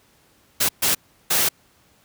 white noise bursts at uneven times, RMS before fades -19 dBFS, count 3, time 0.6-0.69 / 0.82-0.95 / 1.3-1.49 s, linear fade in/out 10 ms, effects pink hiss -58 dBFS RMS until 2.04 s + high-pass 60 Hz 12 dB/octave

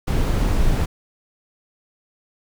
brown noise, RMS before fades -18 dBFS, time 0.07-0.86 s, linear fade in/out 10 ms, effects none

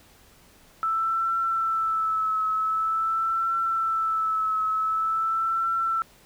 sine tone with vibrato, 1318.5 Hz, E6, in tune, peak -22 dBFS, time 0.83-6.02 s, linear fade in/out 0 ms, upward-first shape triangle, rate 0.46 Hz, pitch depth 40 cents each way, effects pink hiss -55 dBFS RMS until 6.25 s

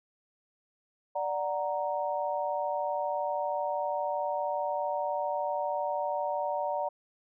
sine chord, D augmented, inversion none, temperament equal, 587.3 / 740 / 932.3 Hz, D5 / F#5 / A#5, 0 / 0 / 0 cents, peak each -32 / -34 / -33 dBFS, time 1.15-6.89 s, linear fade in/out 10 ms, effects none

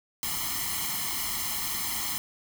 white noise with comb filter, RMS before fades -31 dBFS, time 0.23-2.18 s, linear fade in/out 0 ms, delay 0.96 ms, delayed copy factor +1, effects none

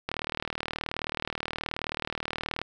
click train, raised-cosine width 0.3 ms, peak -14 dBFS, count 99, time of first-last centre 0.09-2.616 s, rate 38.8 Hz, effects none

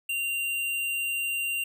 sine tone with hard clipping, 2774 Hz, F7, 12 cents flat, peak -28 dBFS, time 0.09-1.64 s, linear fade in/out 5 ms, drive 15 dB, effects none

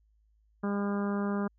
harmonic tone, 201.8 Hz, G#3, 49 cents flat, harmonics 1 / 2 / 3 / 4 / 5 / 6 / 7 / 8, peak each -29 / -36 / -41 / -44 / -43 / -42 / -45 / -49 dBFS, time 0.63-1.48 s, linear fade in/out 10 ms, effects added 53 Hz sine -64 dBFS peak until 1.58 s

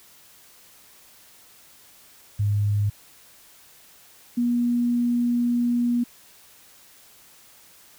sine tone pair in turn, 102.9 / 240.4 Hz, G#2 / B3, -16 / -46 cents, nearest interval octave + minor third, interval 1470 cents, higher second, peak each -19 dBFS, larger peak neither, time 2.39-2.9 / 4.37-6.04 s, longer second, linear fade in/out 10 ms, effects white hiss -52 dBFS RMS until 7.98 s

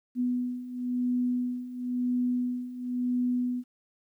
sine beating tone pair, 246.9 / 247.87 Hz, B3 / B3, 0 / +6 cents, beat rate 0.97 Hz, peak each -32 / -28 dBFS, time 0.15-3.64 s, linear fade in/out 50 ms, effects 11-bit

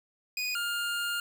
25% pulse tone pair in turn, 2479 / 1408.8 Hz, D#7 / F6, -7 / +15 cents, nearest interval minor seventh, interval 978 cents, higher first, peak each -26 dBFS, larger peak neither, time 0.37-0.55 / 0.55-1.2 s, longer second, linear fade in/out 2 ms, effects 9-bit

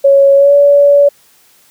sine tone with pitch glide, 554 to 570.9 Hz, C#5 to D5, -1 to -49 cents, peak -3 dBFS, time 0.04-1.09 s, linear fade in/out 10 ms, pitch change +52 cents, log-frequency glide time 0.35-0.54 s, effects white hiss -48 dBFS RMS until 1.7 s + high-pass 80 Hz 12 dB/octave

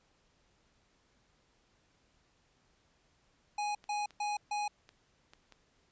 square tone bursts, 830.6 Hz, G#5, in tune, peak -33 dBFS, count 4, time 3.58-4.68 s, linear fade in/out 5 ms, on 170 ms, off 140 ms
clicks, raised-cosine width 0.2 ms, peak -36 dBFS, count 5, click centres 3.841 / 4.107 / 4.891 / 5.335 / 5.523 s
effects pink hiss -71 dBFS RMS until 5.91 s + resampled to 16000 Hz

